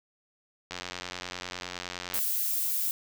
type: click train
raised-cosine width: 0.2 ms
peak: -18 dBFS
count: 134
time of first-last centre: 0.71-2.189 s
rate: 89.9 Hz
type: noise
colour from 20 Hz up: violet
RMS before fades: -29 dBFS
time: 2.14-2.91 s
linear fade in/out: 0 ms
effects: none